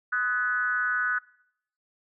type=tone with frequency modulation; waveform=sine; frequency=1487 Hz; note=F#6; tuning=8 cents sharp; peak=-23 dBFS; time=0.12-1.19 s; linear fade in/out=10 ms; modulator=229 Hz; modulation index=0.77; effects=noise-tail reverb RT60 0.7 s tail -22 dB re dry